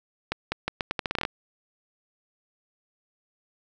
accelerating click train, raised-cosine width 0.3 ms, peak -10 dBFS, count 13, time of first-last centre 0.32-1.251 s, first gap 200 ms, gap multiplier 0.8, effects none

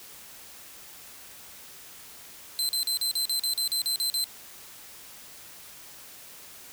sawtooth tone bursts, 4085 Hz, C8, 42 cents flat, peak -22 dBFS, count 12, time 2.59-4.241 s, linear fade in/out 0 ms, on 100 ms, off 41 ms, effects white hiss -47 dBFS RMS until 6.72 s

